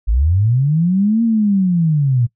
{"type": "linear two-way sweep", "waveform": "sine", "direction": "up then down", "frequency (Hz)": [47.58, 233.1, 115], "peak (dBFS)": -11, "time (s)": [0.07, 2.27], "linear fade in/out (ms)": 20, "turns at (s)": 1.23, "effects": ["noise-tail reverb RT60 0.1 s tail -20 dB re dry"]}